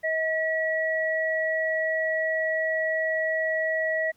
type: tone pair together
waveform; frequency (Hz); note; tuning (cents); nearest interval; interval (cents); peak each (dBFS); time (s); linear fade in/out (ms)
sine; 637.2 / 1930; D#5 / B6; +41 / -40; octave + perfect fifth; 1919; -26; 0.03-4.12; 20
effects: pink hiss -65 dBFS RMS until 4.16 s